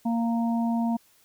harmonic tone, 231.7 Hz, A#3, 10 cents flat, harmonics 1 / 3 / 4, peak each -23 / -33 / -35 dBFS, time 0.05-0.97 s, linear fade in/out 10 ms, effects white hiss -61 dBFS RMS until 1.24 s

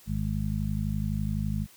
harmonic tone, 51.91 Hz, G#1, in tune, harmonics 1 / 2 / 3 / 4, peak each -32 / -32 / -32 / -32 dBFS, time 0.06-1.67 s, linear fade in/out 50 ms, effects white hiss -55 dBFS RMS until 1.76 s

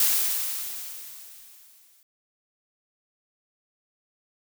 blue noise with exponential decay, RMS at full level -20 dBFS, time 0-2.03 s, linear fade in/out 2 ms, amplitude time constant 440 ms, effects none

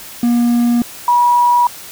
triangle / sine tone pair in turn, 238.6 / 967.2 Hz, A#3 / B5, +41 / -36 cents, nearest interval 2 octaves, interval 2423 cents, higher second, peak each -8 dBFS, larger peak neither, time 0.23-0.82 / 1.08-1.67 s, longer neither, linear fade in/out 2 ms, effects white hiss -33 dBFS RMS until 1.91 s

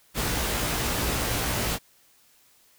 pink noise with comb filter, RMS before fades -27 dBFS, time 0.14-1.79 s, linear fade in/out 50 ms, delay 17 ms, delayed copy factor +0.55, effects white hiss -60 dBFS RMS until 2.78 s

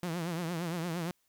sawtooth tone with vibrato, 169.8 Hz, F3, 48 cents flat, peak -29 dBFS, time 0.03-1.11 s, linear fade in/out 0 ms, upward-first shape triangle, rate 8.7 Hz, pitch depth 130 cents each way, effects white hiss -74 dBFS RMS until 1.28 s

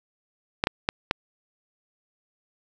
clicks, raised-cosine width 0.3 ms, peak -5 dBFS, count 4, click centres 0.639 / 0.671 / 0.889 / 1.111 s, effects none

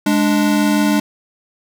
square tone pair together, 207.7 / 293.7 Hz, G#3 / D4, 0 / 0 cents, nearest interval tritone, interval 600 cents, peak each -16 dBFS, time 0.06-1 s, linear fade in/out 5 ms, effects none

